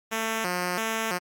5% pulse tone with vibrato, 199.9 Hz, G3, 34 cents sharp, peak -15 dBFS, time 0.11-1.19 s, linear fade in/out 20 ms, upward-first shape square, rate 1.5 Hz, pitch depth 190 cents each way, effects Opus 48 kbps

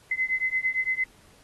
sine beating tone pair, 2041 / 2049.8 Hz, C7 / C7, -44 / -36 cents, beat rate 8.8 Hz, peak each -27 dBFS, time 0.11-1.04 s, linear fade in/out 5 ms, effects pink hiss -57 dBFS RMS until 1.43 s + AAC 32 kbps

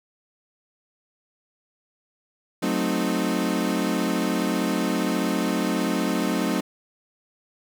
35% pulse chord, F# diminished seventh, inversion none, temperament equal, 185 / 220 / 261.6 / 311.1 Hz, F#3 / A3 / C4 / Eb4, 0 / 0 / 0 / 0 cents, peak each -26 dBFS, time 2.62-6.61 s, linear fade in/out 10 ms, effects none

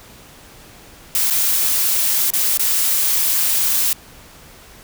blue noise with dropouts, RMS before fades -17 dBFS, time 1.15-3.93 s, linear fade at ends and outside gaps 1 ms, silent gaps 1.301-1.307 / 2.304-2.336 / 2.574-2.595 s, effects pink hiss -43 dBFS RMS until 4.83 s

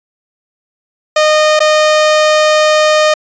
sawtooth tone with dropouts, 614 Hz, D#5, 23 cents flat, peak -3 dBFS, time 1.16-3.14 s, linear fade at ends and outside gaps 5 ms, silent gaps 1.593-1.603 s, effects resampled to 16000 Hz

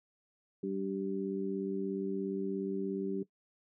harmonic tone, 97 Hz, G2, 18 cents flat, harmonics 2 / 3 / 4, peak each -37 / -38 / -36 dBFS, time 0.63-3.23 s, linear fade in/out 5 ms, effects noise-tail reverb RT60 0.1 s tail -18 dB re dry

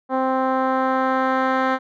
10% pulse tone with low-pass filter sweep, 261.7 Hz, C4, in tune, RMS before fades -20 dBFS, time 0.09-1.79 s, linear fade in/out 50 ms, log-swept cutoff 910 to 2000 Hz, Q 1.1, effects none

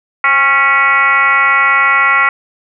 sine tone with frequency modulation, 1661.2 Hz, G#6, in tune, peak -7 dBFS, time 0.24-2.29 s, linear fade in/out 2 ms, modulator 283 Hz, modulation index 2.3, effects none

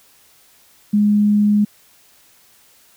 sine tone, 207.7 Hz, G#3, in tune, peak -11 dBFS, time 0.93-1.65 s, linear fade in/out 10 ms, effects white hiss -52 dBFS RMS until 2.96 s

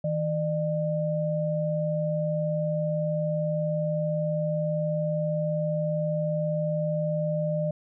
sine tone pair together, 159.6 / 602.1 Hz, D#3 / D5, +44 / +43 cents, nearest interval octave + major seventh, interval 2299 cents, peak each -27 dBFS, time 0.04-7.71 s, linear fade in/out 5 ms, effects none

